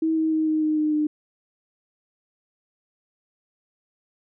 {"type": "tone with pitch steps", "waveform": "sine", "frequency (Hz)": [320.8, 317.7, 314.6, 311.5, 308.4, 305.4, 302.4], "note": ["E4", "D#4", "D#4", "D#4", "D#4", "D#4", "D#4"], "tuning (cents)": [-47, 36, 19, 2, -15, -32, -49], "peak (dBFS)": -19, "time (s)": [0.02, 1.07], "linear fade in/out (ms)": 5, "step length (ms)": 150, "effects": []}